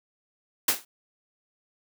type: noise with exponential decay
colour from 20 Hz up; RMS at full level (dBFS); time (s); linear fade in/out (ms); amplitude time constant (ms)
white; -17; 0.68-0.85; 5; 35
effects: high-pass 200 Hz 12 dB/octave